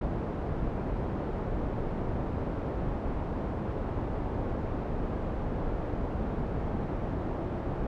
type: low-pass noise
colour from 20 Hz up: pink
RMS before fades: -32 dBFS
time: 0.01-7.87 s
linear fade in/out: 5 ms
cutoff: 740 Hz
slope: 12 dB/octave
effects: none